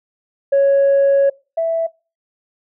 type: tone pair in turn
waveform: sine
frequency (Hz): 554.4 / 659.3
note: C#5 / E5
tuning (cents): 0 / 0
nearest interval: minor third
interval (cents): 300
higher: second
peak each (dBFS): -8 / -14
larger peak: first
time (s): 0.52-1.3 / 1.57-1.87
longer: first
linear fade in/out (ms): 10
effects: noise-tail reverb RT60 0.3 s tail -23 dB re dry + tanh soft clip ceiling -8 dBFS